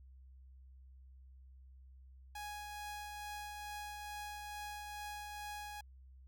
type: tone with tremolo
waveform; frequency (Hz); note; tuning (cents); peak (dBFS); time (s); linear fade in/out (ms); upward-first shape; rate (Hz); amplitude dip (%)
sawtooth; 831; G#5; +1; -39; 2.35-5.81; 5; triangle; 2.3; 30
effects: added 65 Hz sine -55 dBFS peak until 6.27 s